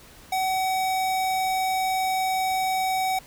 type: tone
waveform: square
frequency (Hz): 755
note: F#5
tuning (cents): +35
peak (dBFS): -23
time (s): 0.32-3.19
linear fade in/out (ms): 5
effects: pink hiss -49 dBFS RMS until 3.26 s